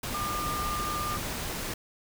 sine tone in noise, 1200 Hz, D6, 37 cents sharp, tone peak -31 dBFS, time 0.14-1.17 s, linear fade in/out 5 ms, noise pink, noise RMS -34 dBFS, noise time 0.03-1.74 s, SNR 0 dB, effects none

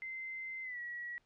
sine tone with pitch glide, 2073 to 1923 Hz, C7 to B6, -17 to -47 cents, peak -40 dBFS, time 0.02-1.18 s, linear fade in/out 0 ms, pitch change -130 cents, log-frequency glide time 0.63-0.79 s, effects pink hiss -75 dBFS RMS until 1.25 s + low-pass 5000 Hz 12 dB/octave

